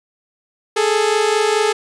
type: tone pair together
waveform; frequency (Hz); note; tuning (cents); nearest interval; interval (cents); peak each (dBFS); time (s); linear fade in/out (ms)
sawtooth; 415.3 / 440; G#4 / A4; 0 / 0; minor second; 100; -13; 0.76-1.73; 10
effects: resampled to 22050 Hz